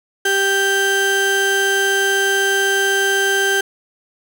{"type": "tone pair together", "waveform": "35% pulse", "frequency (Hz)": [392, 1568], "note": ["G4", "G6"], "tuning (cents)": [0, 0], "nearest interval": "2 octaves", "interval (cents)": 2400, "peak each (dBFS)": [-17, -16], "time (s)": [0.25, 3.61], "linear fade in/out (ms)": 5, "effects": []}